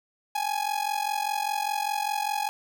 45% pulse ring-modulated tone, 833 Hz, G#5, 5 cents sharp, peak -23 dBFS, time 0.35-2.49 s, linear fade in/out 0 ms, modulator 22.5 Hz, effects none

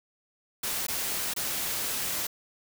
white noise with dropouts, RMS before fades -31 dBFS, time 0.63-2.27 s, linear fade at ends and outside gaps 5 ms, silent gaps 0.868-0.882 / 1.338-1.363 s, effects none

